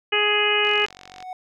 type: harmonic tone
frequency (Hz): 417.3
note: G#4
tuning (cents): +8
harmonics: 1 / 2 / 3 / 4 / 5 / 6 / 7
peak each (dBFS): -24 / -29 / -28 / -27 / -26 / -23 / -23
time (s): 0.12-0.86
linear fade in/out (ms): 10
type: click train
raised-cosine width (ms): 0.2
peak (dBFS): -22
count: 28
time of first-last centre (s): 0.65-1.226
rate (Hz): 46.9
type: tone with exponential growth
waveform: triangle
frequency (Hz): 740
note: F#5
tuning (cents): 0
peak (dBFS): -26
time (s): 0.9-1.33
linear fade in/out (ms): 2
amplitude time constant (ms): 92
effects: none